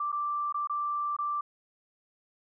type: tone with dropouts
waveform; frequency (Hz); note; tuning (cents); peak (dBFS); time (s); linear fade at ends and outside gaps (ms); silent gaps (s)
sine; 1174.7; D6; 0; -28; 0-1.41; 5; 0.119-0.126 / 0.525-0.543 / 0.673-0.696 / 1.166-1.187
effects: none